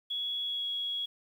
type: tone with pitch glide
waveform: sine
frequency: 3359 to 3332 Hz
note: G#7 to G#7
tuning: +19 to +5 cents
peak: -31 dBFS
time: 0.1-1.06 s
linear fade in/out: 10 ms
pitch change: -14 cents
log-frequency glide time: 0.42-0.65 s
effects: 10-bit